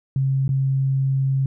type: tone with dropouts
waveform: sine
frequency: 134.8 Hz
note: C#3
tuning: 48 cents flat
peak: -17 dBFS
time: 0.16-1.46 s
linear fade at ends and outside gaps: 2 ms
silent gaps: 0.479-0.491 s
effects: none